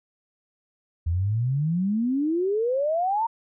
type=exponential sweep; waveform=sine; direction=up; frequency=79.9 to 938 Hz; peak=-21 dBFS; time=1.06-3.27 s; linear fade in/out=10 ms; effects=none